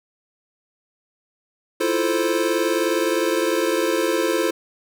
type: chord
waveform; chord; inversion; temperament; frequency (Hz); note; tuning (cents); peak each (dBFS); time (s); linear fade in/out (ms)
square; F major seventh; third; equal; 329.6 / 349.2 / 440 / 523.3; E4 / F4 / A4 / C5; 0 / 0 / 0 / 0; -25; 1.8-4.51; 10
effects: none